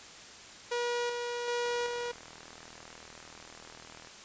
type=tone with tremolo; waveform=sawtooth; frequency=480.8 Hz; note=B4; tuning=46 cents flat; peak=-26 dBFS; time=0.71-2.12 s; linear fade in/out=10 ms; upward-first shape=square; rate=1.3 Hz; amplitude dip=35%
type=click train; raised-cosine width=0.5 ms; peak=-34 dBFS; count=98; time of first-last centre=1.66-4.073 s; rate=40.2 Hz
effects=white hiss -49 dBFS RMS until 4.24 s + resampled to 16000 Hz